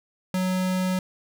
square tone, 185 Hz, F#3, in tune, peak -23 dBFS, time 0.34-0.99 s, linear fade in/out 2 ms, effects none

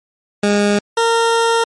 20% pulse tone pair in turn, 205 / 460.2 Hz, G#3 / A#4, -22 / -22 cents, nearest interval octave + major second, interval 1400 cents, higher second, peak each -7 dBFS, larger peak neither, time 0.43-0.79 / 0.97-1.64 s, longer second, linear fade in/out 5 ms, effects low-pass 10000 Hz 12 dB/octave + MP3 48 kbps

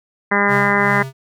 harmonic tone, 202.2 Hz, G#3, 46 cents flat, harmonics 1 / 2 / 3 / 4 / 5 / 6 / 7 / 8 / 9 / 10, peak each -21 / -22 / -25 / -24 / -21 / -24 / -25 / -22 / -21 / -21 dBFS, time 0.31-1.03 s, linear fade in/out 10 ms
square tone with tremolo, 133.5 Hz, C3, 35 cents sharp, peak -22 dBFS, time 0.47-1.13 s, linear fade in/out 50 ms, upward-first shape triangle, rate 2.6 Hz, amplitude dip 80%
effects none

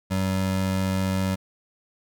square tone pair together, 95 / 190 Hz, F#2 / F#3, +46 / +46 cents, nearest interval octave, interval 1200 cents, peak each -27 / -25 dBFS, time 0.1-1.36 s, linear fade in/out 20 ms, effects none

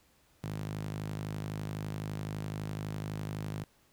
sawtooth tone with high-pass filter, 51.91 Hz, G#1, in tune, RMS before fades -38 dBFS, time 0.43-3.64 s, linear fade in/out 5 ms, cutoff 130 Hz, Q 2.9, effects pink hiss -67 dBFS RMS until 3.92 s

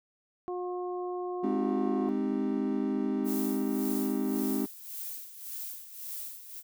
harmonic tone, 359.4 Hz, F4, 50 cents sharp, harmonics 1 / 2 / 3, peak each -33 / -39 / -43 dBFS, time 0.48-2.09 s, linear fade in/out 0 ms
triangle chord, Ab major seventh, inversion none, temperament equal, 207.7 / 261.6 / 311.1 / 392 Hz, Ab3 / C4 / Eb4 / G4, 0 / 0 / 0 / 0 cents, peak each -31 / -29 / -32 / -34 dBFS, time 1.43-4.66 s, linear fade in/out 10 ms
violet noise with tremolo, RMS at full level -38 dBFS, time 3.24-6.63 s, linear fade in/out 50 ms, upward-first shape sine, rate 1.8 Hz, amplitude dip 70%
effects none

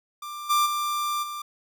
45% pulse tone with level steps, 1185 Hz, D6, 15 cents sharp, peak -34 / -19 / -25 / -32 dBFS, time 0.22-1.42 s, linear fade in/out 5 ms, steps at 0.49 / 0.65 / 1.22 s, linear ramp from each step 20 ms, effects none

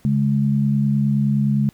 sine tone pair together, 139.8 / 209.5 Hz, C#3 / G#3, +15 / +15 cents, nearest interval perfect fifth, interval 700 cents, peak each -18 dBFS, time 0.05-1.69 s, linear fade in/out 0 ms, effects pink hiss -55 dBFS RMS until 1.73 s

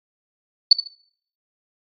sine tone with echo, 4484 Hz, C#8, 19 cents sharp, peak -5 dBFS, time 0.71-0.73 s, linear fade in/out 5 ms, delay 73 ms, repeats 2, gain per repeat -12 dB, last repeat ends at 0.876 s, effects noise-tail reverb RT60 0.6 s tail -22 dB re dry + AAC 32 kbps

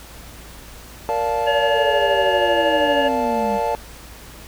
triangle chord, Bb major seventh, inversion none, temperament just, 466.2 / 582.7 / 699.2 / 874.1 Hz, Bb4 / D5 / F5 / A5, 0 / -14 / +2 / -12 cents, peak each -23 / -23 / -24 / -20 dBFS, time 1.09-3.75 s, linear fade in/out 0 ms
harmonic tone, 570 Hz, C#5, 48 cents sharp, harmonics 1 / 3 / 5, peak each -19 / -24 / -26 dBFS, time 1.46-3.09 s, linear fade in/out 20 ms
sine linear sweep, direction down, 466.2 to 196 Hz, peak -24 dBFS, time 1.65-3.6 s, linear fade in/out 50 ms
effects added 56 Hz sine -41 dBFS peak until 4.47 s + pink hiss -41 dBFS RMS until 4.47 s

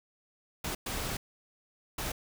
pink noise bursts at uneven times, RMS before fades -35 dBFS, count 3, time 0.64-0.75 / 0.86-1.17 / 1.98-2.12 s, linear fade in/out 5 ms, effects none

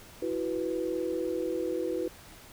sine chord, E suspended second, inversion none, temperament equal, 329.6 / 370 / 493.9 Hz, E4 / F#4 / B4, 0 / 0 / 0 cents, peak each -33 dBFS, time 0.22-2.08 s, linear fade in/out 5 ms, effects pink hiss -51 dBFS RMS until 2.52 s

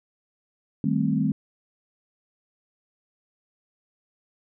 sine chord, A half-diminished seventh, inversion second, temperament equal, 155.56 / 196 / 220 / 261.6 Hz, Eb3 / G3 / A3 / C4, 0 / 0 / 0 / 0 cents, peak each -26 dBFS, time 0.84-1.32 s, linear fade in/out 2 ms, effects none

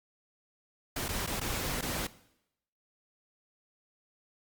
pink noise with dropouts, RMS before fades -34 dBFS, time 0.96-2.07 s, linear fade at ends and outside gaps 5 ms, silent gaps 1.083-1.088 / 1.265-1.273 / 1.399-1.412 / 1.812-1.824 s, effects noise-tail reverb RT60 0.8 s tail -18 dB re dry + Opus 48 kbps

